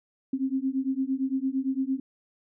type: beating tone pair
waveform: sine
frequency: 261.6 / 270.4 Hz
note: C4 / C#4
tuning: 0 / -43 cents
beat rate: 8.8 Hz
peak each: -28 dBFS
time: 0.33-2 s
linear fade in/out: 5 ms
effects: none